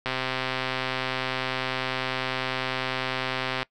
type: click train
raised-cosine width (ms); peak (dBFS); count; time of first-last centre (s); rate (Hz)
0.3; -11; 465; 0.06-3.629; 130
effects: noise-tail reverb RT60 0.1 s tail -22 dB re dry